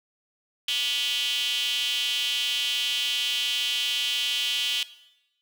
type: tone with high-pass filter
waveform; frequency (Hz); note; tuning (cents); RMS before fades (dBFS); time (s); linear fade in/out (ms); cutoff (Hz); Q
square; 131.4; C3; +8; -26; 0.68-4.83; 2; 3100; 8.5
effects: noise-tail reverb RT60 0.9 s tail -17 dB re dry